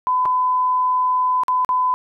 sine tone with dropouts, 1008 Hz, B5, 35 cents sharp, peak -15 dBFS, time 0.07-1.94 s, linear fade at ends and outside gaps 0 ms, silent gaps 0.254-0.258 / 1.435-1.482 / 1.648-1.691 s, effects none

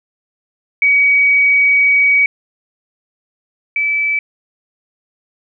sine tone pair in turn, 2263 / 2307 Hz, C#7 / D7, +35 / -31 cents, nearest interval unison, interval 34 cents, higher second, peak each -8 / -13 dBFS, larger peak first, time 0.82-2.26 / 3.76-4.19 s, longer first, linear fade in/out 2 ms, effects none

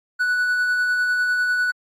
triangle tone with tremolo, 1480 Hz, F#6, in tune, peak -15 dBFS, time 0.19-1.72 s, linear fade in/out 20 ms, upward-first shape sine, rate 10 Hz, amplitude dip 25%, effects AAC 64 kbps

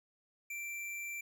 square tone, 2349 Hz, D7, in tune, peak -40 dBFS, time 0.5-1.21 s, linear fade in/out 5 ms, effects 12-bit

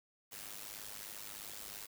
white noise with amplitude modulation, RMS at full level -44 dBFS, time 0.31-1.87 s, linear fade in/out 20 ms, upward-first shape sine, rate 103 Hz, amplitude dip 80%, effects none

